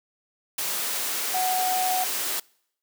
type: tone in noise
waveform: sine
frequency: 741 Hz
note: F#5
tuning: 2 cents sharp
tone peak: -23 dBFS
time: 1.34-2.04 s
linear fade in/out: 5 ms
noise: white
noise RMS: -28 dBFS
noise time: 0.58-2.4 s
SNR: +2 dB
effects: noise-tail reverb RT60 0.7 s tail -26 dB re dry + high-pass 300 Hz 12 dB/octave